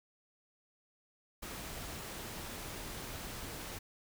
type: noise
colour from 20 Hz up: pink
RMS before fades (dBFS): -44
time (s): 1.42-3.79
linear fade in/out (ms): 10
effects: none